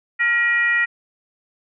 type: tone with frequency modulation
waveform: sine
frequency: 1905 Hz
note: A#6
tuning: 37 cents sharp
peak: -15 dBFS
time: 0.19-0.86 s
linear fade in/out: 20 ms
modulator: 506 Hz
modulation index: 0.65
effects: none